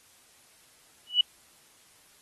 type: tone with exponential growth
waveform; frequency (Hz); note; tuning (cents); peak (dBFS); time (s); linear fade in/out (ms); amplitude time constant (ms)
sine; 2948; F#7; -7; -14; 1.07-1.21; 5; 30
effects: white hiss -59 dBFS RMS until 2.21 s + AAC 32 kbps